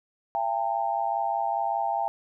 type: tone cluster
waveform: sine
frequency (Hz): 678 / 800 / 905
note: E5 / G5 / A5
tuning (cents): +49 / +35 / +48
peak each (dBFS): -30 / -27 / -30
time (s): 0.35-2.08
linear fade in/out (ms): 0
effects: none